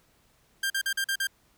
sawtooth tone bursts, 1590 Hz, G6, 24 cents sharp, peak -22 dBFS, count 6, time 0.63-1.271 s, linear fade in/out 5 ms, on 71 ms, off 43 ms, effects pink hiss -65 dBFS RMS until 1.57 s

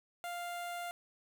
sawtooth tone with notch filter, 698.5 Hz, F5, in tune, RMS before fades -41 dBFS, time 0.24-0.91 s, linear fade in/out 0 ms, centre 5200 Hz, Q 1.8, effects none

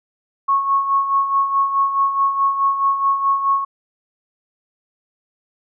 sine tone with tremolo, 1100 Hz, C#6, 14 cents flat, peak -12 dBFS, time 0.48-3.65 s, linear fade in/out 10 ms, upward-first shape sine, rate 4.7 Hz, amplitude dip 60%, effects none

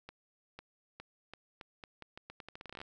accelerating click train, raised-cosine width 0.3 ms, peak -30 dBFS, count 21, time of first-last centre 0.09-2.815 s, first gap 500 ms, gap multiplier 0.82, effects none

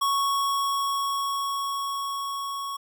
square tone with level ramp, 1108.7 Hz, C#6, in tune, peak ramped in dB -22 to -31 dBFS, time 0.01-2.77 s, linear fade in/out 10 ms, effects none

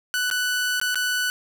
sawtooth tone with dropouts, 1488 Hz, F#6, 9 cents sharp, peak -18 dBFS, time 0.14-1.3 s, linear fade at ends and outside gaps 0 ms, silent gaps 0.301-0.312 / 0.799-0.814 / 0.945-0.956 s, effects none

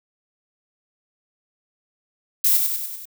violet noise with echo, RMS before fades -17 dBFS, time 2.44-2.57 s, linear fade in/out 5 ms, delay 97 ms, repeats 5, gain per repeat -4 dB, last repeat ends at 3.055 s, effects none

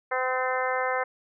harmonic tone with a mistuned harmonic, 256.5 Hz, C4, 34 cents flat, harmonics 2 / 3 / 4 / 5 / 6 / 7 / 8, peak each -29 / -31 / -32 / -33 / -34 / -34 / -35 dBFS, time 0.11-1.04 s, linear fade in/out 10 ms, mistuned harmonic 8, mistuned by +18 cents, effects none

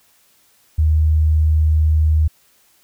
sine tone, 77.78 Hz, D#2, in tune, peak -11 dBFS, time 0.78-2.28 s, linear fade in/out 10 ms, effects white hiss -56 dBFS RMS until 2.83 s

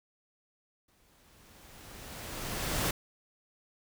pink noise with exponential growth, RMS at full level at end -29 dBFS, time 0.88-2.91 s, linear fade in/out 5 ms, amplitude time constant 440 ms, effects none

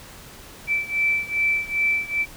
sine beating tone pair, 2325 / 2327.5 Hz, D7 / D7, -18 / -16 cents, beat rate 2.5 Hz, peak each -22 / -24 dBFS, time 0.67-2.26 s, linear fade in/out 50 ms, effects pink hiss -43 dBFS RMS until 2.36 s

